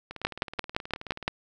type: two click trains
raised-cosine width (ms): 0.3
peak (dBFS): -22 / -9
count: 23 / 7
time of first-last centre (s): 0.11-1.28 / 0.25-1.279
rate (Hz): 18.8 / 5.83
effects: none